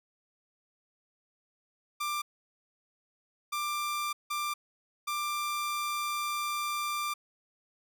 sawtooth tone bursts at uneven times, 1185 Hz, D6, 15 cents sharp, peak -27 dBFS, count 4, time 2-2.22 / 3.52-4.13 / 4.3-4.54 / 5.07-7.14 s, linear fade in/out 10 ms, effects none

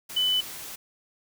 sine tone in noise, 3000 Hz, F#7, 23 cents sharp, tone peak -21 dBFS, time 0.16-0.41 s, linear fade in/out 10 ms, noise white, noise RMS -39 dBFS, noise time 0.09-0.76 s, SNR +15 dB, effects none

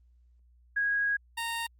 sine / 15% pulse tone pair in turn, 1648 / 924.9 Hz, G#6 / A#5, -14 / -14 cents, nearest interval minor seventh, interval 1000 cents, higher first, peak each -25 dBFS, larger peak neither, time 0.76-1.17 / 1.37-1.67 s, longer first, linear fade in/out 10 ms, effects added 60 Hz sine -58 dBFS peak until 1.79 s + Opus 32 kbps

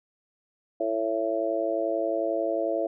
harmonic tone, 111.2 Hz, A2, 19 cents sharp, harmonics 3 / 4 / 5 / 6, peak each -31 / -33 / -29 / -28 dBFS, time 0.8-2.87 s, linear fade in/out 5 ms, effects none

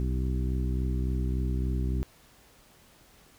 harmonic tone with a mistuned harmonic, 63.5 Hz, B1, 49 cents sharp, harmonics 1 / 2 / 3 / 4 / 5 / 6, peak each -27 / -33 / -37 / -39 / -41 / -43 dBFS, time 0-2.03 s, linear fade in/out 0 ms, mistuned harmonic 6, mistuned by +17 cents, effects pink hiss -58 dBFS RMS until 3.38 s

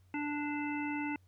harmonic tone, 293.7 Hz, D4, in tune, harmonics 1 / 3 / 5 / 7 / 9, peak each -35 / -41 / -46 / -43 / -44 dBFS, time 0.14-1.16 s, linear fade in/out 2 ms, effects added 92 Hz sine -61 dBFS peak until 1.27 s + pink hiss -75 dBFS RMS until 1.27 s

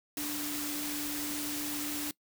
sine tone in noise, 294.7 Hz, D4, 6 cents sharp, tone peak -37 dBFS, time 0.17-2.11 s, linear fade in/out 2 ms, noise white, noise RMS -37 dBFS, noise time 0.17-2.11 s, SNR -3 dB, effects noise-tail reverb RT60 0.1 s tail -22 dB re dry

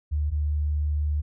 sine tone pair in turn, 74.5 / 74.5 Hz, D2 / D2, +25 / +25 cents, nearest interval unison, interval 0 cents, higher neither, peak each -22 dBFS, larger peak neither, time 0.11-0.31 / 0.31-1.22 s, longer second, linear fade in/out 20 ms, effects none

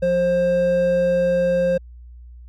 triangle tone pair together, 176.87 / 530 Hz, F3 / C5, +22 / +22 cents, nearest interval octave + perfect fifth, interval 1900 cents, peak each -23 / -14 dBFS, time 0.02-1.78 s, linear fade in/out 10 ms, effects added 60 Hz sine -38 dBFS peak until 2.48 s

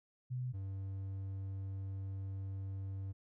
sine / triangle tone pair in turn, 125.9 / 96.81 Hz, B2 / G2, +34 / -21 cents, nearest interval perfect fourth, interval 455 cents, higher first, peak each -36 / -37 dBFS, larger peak first, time 0.3-0.53 / 0.53-3.13 s, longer second, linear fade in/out 20 ms, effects none

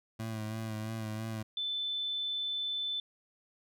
25% pulse tone with vibrato, 110.1 Hz, A2, 2 cents sharp, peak -32 dBFS, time 0.19-1.43 s, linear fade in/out 10 ms, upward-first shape sine, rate 3 Hz, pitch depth 36 cents each way
sine tone, 3520 Hz, A7, in tune, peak -32 dBFS, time 1.57-3 s, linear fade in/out 2 ms
effects none

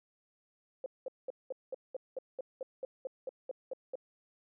sine tone bursts, 523.3 Hz, C5, in tune, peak -35 dBFS, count 15, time 0.84-3.955 s, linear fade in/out 2 ms, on 21 ms, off 200 ms, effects none

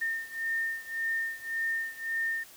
sine beating tone pair, 1817 / 1818.8 Hz, A#6 / A#6, -45 / -43 cents, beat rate 1.8 Hz, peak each -32 / -34 dBFS, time 0.01-2.44 s, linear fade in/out 10 ms, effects white hiss -52 dBFS RMS until 2.56 s

